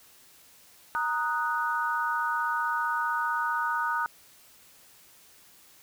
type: chord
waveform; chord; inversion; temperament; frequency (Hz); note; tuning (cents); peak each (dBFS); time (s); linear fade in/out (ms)
sine; D# minor; second; equal; 932.3 / 1244.5 / 1480; A#5 / D#6 / F#6; 0 / 0 / 0; -30; 0.95-4.06; 0
effects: white hiss -56 dBFS RMS until 5.82 s